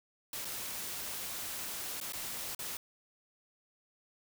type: noise with dropouts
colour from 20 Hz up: white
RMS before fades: -40 dBFS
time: 0.33-2.77 s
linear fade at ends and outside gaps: 2 ms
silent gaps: 0.447-0.452 / 2.002-2.012 / 2.123-2.133 / 2.549-2.591 s
effects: none